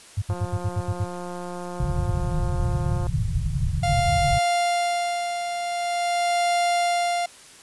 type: tone bursts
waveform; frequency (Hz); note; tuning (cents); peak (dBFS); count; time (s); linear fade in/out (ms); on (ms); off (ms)
sine; 100; G2; +35; -20; 8; 0.17-1.046; 10; 50; 68
type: click train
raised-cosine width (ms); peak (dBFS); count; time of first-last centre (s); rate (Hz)
1; -21; 491; 0.3-3.068; 177
type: low-pass noise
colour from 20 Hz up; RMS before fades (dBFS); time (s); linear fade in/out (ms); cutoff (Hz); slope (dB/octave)
white; -24; 1.8-4.39; 0; 160; 96
type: tone with tremolo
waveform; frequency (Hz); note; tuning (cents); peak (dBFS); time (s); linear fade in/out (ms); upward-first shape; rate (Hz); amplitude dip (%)
45% pulse; 698; F5; -1; -19; 3.83-7.26; 5; sine; 0.45; 55
effects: white hiss -47 dBFS RMS until 7.62 s + resampled to 24000 Hz